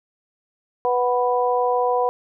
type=harmonic tone; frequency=246.9 Hz; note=B3; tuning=in tune; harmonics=2 / 3 / 4; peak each=-20 / -22 / -23 dBFS; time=0.85-2.09 s; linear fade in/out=0 ms; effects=none